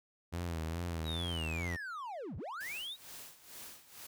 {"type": "tone with vibrato", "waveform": "sawtooth", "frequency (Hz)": 83.3, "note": "E2", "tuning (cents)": 19, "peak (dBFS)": -32, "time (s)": [0.32, 1.77], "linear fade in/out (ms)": 20, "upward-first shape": "sine", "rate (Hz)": 2.4, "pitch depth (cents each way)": 85}
{"type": "linear two-way sweep", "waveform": "triangle", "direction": "down then up", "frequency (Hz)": [3921, 61, 3921], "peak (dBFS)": -38, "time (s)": [1.04, 2.97], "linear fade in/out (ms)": 50, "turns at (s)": 2.37}
{"type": "noise with tremolo", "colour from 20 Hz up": "white", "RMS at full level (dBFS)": -48, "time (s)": [2.6, 4.07], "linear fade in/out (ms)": 10, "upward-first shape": "sine", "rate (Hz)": 2.2, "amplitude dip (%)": 80}
{"effects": []}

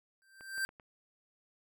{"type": "tone with exponential growth", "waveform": "square", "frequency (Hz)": 1568, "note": "G6", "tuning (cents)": 0, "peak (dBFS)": -30, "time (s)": [0.22, 0.65], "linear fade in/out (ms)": 0, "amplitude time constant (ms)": 93}
{"type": "clicks", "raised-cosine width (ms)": 0.5, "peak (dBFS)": -38, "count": 4, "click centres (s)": [0.409, 0.58, 0.691, 0.798]}
{"effects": []}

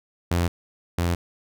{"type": "tone pair in turn", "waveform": "sawtooth", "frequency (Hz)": [86.5, 86.5], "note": ["F2", "F2"], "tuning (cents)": [-16, -16], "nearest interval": "unison", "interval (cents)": 0, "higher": "neither", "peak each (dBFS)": [-16, -17], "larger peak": "first", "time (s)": [[0.31, 0.48], [0.98, 1.15]], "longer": "neither", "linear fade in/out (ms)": 5, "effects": []}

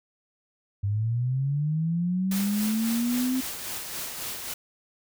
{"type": "linear sweep", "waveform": "sine", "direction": "up", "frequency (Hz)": [98, 261.6], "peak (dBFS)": -23, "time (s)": [0.83, 3.41], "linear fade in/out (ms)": 10}
{"type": "noise with tremolo", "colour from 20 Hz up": "white", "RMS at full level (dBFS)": -33, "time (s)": [2.31, 4.54], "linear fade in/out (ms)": 5, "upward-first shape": "sine", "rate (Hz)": 3.7, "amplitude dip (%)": 40}
{"effects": []}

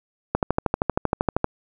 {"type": "click train", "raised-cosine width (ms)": 1, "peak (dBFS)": -5, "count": 15, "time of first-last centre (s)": [0.35, 1.444], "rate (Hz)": 12.8, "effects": []}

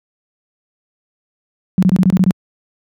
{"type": "tone bursts", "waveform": "sine", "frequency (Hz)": 185, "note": "F#3", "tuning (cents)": 0, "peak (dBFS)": -7, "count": 8, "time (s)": [1.78, 2.308], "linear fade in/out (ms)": 0, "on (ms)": 45, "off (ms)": 24, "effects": ["high-pass 100 Hz 12 dB/octave"]}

